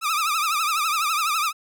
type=tone with vibrato; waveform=sawtooth; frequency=1250 Hz; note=D#6; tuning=8 cents sharp; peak=-17 dBFS; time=0.01-1.53 s; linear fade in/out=50 ms; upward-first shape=triangle; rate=12 Hz; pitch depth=140 cents each way; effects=none